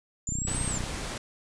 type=linear two-way sweep; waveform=sine; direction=up then down; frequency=7040 to 8500 to 7040 Hz; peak=-31 dBFS; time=0.27-0.78 s; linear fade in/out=2 ms; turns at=0.66 s
type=click train; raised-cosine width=5 ms; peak=-21 dBFS; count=18; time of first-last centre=0.29-0.838 s; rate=31 Hz
type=noise; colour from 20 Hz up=pink; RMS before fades=-35 dBFS; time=0.47-1.18 s; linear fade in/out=5 ms
effects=resampled to 22050 Hz